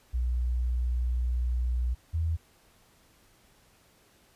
sine tone pair in turn, 61 / 81.43 Hz, B1 / E2, -21 / -21 cents, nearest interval perfect fourth, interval 500 cents, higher second, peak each -25 dBFS, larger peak neither, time 0.13-1.95 / 2.13-2.37 s, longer first, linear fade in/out 20 ms, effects pink hiss -62 dBFS RMS until 4.35 s + resampled to 32000 Hz

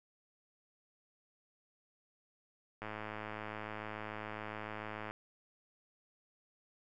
click train, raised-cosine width 0.5 ms, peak -27 dBFS, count 246, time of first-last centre 2.82-5.11 s, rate 107 Hz, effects none

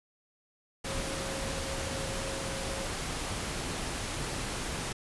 sine tone in noise, 541 Hz, C#5, 42 cents flat, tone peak -40 dBFS, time 0.86-2.86 s, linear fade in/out 10 ms, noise pink, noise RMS -35 dBFS, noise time 0.84-4.93 s, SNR -8 dB, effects resampled to 24000 Hz

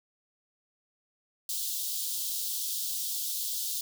white high-pass noise, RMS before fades -33 dBFS, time 1.49-3.81 s, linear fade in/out 2 ms, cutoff 3300 Hz, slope 48 dB/octave, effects none

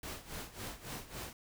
pink noise with tremolo, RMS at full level -42 dBFS, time 0.03-1.33 s, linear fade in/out 2 ms, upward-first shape sine, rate 3.6 Hz, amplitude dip 80%, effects none

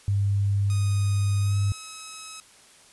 sine tone, 100 Hz, G2, 35 cents sharp, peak -20 dBFS, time 0.08-1.72 s, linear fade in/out 0 ms
5% pulse tone with pitch glide, 1244.5 to 1283.9 Hz, D#6 to E6, 0 to -46 cents, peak -26 dBFS, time 0.7-2.4 s, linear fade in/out 0 ms, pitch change +54 cents, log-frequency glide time 1.41-1.57 s
effects white hiss -53 dBFS RMS until 2.92 s + resampled to 24000 Hz

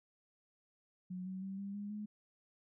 sine tone with pitch steps, 182.8 / 187.94 / 193.22 / 198.66 / 204.2 / 210 Hz, F#3 / F#3 / G3 / G3 / G#3 / G#3, -21 / +27 / -25 / +23 / -29 / +19 cents, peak -40 dBFS, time 1.1-2.06 s, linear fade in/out 10 ms, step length 160 ms, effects none

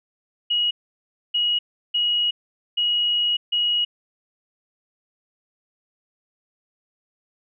sine tone bursts at uneven times, 2900 Hz, F#7, 35 cents flat, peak -18 dBFS, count 5, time 0.5-0.71 / 1.34-1.59 / 1.94-2.31 / 2.77-3.37 / 3.52-3.85 s, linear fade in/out 10 ms, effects none

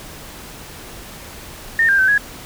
sine tone with pitch steps, 1823 / 1596 / 1537 / 1665 Hz, A#6 / G6 / G6 / G#6, -39 / +31 / -35 / +4 cents, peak -11 dBFS, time 1.79-2.178 s, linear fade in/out 2 ms, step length 97 ms, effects pink hiss -36 dBFS RMS until 2.45 s

